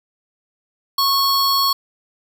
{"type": "tone pair together", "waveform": "square", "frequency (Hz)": [1100, 4391], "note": ["C#6", "C#8"], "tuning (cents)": [-14, -17], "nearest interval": "2 octaves", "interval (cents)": 2397, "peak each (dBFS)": -18, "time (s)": [0.98, 1.73], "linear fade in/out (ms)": 5, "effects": []}